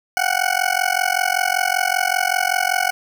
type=tone with amplitude modulation; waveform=20% pulse; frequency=740 Hz; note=F#5; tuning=in tune; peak=-8 dBFS; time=0.17-2.91 s; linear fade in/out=0 ms; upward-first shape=sine; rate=45.2 Hz; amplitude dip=100%; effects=none